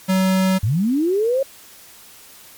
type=tone; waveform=square; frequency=188.6 Hz; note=F#3; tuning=33 cents sharp; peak=-15 dBFS; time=0.08-0.59 s; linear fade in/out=20 ms
type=linear sweep; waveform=sine; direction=up; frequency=89.4 to 554.4 Hz; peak=-15 dBFS; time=0.63-1.43 s; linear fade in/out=5 ms
effects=white hiss -44 dBFS RMS until 2.57 s + MP3 96 kbps